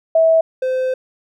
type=tone pair in turn; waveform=sine / triangle; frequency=650 / 515.9 Hz; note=E5 / C5; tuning=-24 / -24 cents; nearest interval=major third; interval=400 cents; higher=first; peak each=-9 / -14 dBFS; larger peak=first; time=0.15-0.41 / 0.62-0.94 s; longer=second; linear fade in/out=5 ms; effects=none